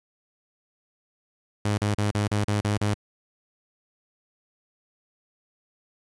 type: tone bursts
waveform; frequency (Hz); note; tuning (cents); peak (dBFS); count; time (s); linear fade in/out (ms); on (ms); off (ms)
sawtooth; 103.83; G#2; 0; -18; 8; 1.65-2.942; 5; 130; 36
effects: resampled to 24000 Hz + 8-bit